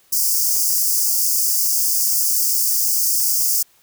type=high-pass noise; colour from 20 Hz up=white; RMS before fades=-18 dBFS; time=0.12-3.63 s; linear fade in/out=10 ms; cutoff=4800 Hz; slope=96 dB/octave; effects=white hiss -56 dBFS RMS until 3.82 s